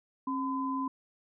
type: tone pair together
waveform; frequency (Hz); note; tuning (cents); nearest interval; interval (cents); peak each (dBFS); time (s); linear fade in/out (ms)
sine; 269.4 / 1015; C#4 / B5; -49 / +47; octave + major seventh; 2296; -32 / -33; 0.27-0.88; 5
effects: none